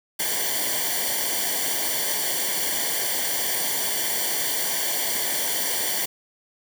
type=noise with comb filter; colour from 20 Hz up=white; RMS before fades=-25 dBFS; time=0.19-6.06 s; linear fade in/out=10 ms; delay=0.77 ms; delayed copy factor=-0.85; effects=none